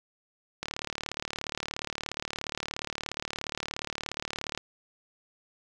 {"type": "click train", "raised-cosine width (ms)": 0.2, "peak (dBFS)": -15, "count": 147, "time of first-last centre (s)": [0.63, 4.576], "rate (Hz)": 37, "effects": []}